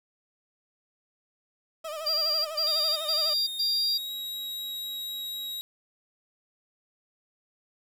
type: tone with vibrato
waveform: 30% pulse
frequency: 622.3 Hz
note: D#5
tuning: in tune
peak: -31 dBFS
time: 1.84-3.34 s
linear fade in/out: 10 ms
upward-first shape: sine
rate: 12 Hz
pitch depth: 84 cents each way
type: tone bursts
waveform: triangle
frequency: 4758 Hz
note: D8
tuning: 22 cents sharp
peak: -23 dBFS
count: 4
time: 2.06-3.98 s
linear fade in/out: 10 ms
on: 390 ms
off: 120 ms
type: tone with pitch glide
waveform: 45% pulse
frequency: 3696 to 3826 Hz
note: A#7 to A#7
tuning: -16 to +44 cents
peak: -32 dBFS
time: 2.67-5.61 s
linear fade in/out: 0 ms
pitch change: +60 cents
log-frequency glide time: 3.73-4.12 s
effects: 9-bit